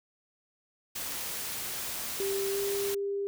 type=noise; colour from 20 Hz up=white; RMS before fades=-36 dBFS; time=0.95-2.95 s; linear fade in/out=10 ms
type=tone with pitch glide; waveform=sine; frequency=393.4 to 399.4 Hz; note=G4 to G4; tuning=+6 to +32 cents; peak=-29 dBFS; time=2.2-3.27 s; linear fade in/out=0 ms; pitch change=+26 cents; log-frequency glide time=2.5-2.58 s
effects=none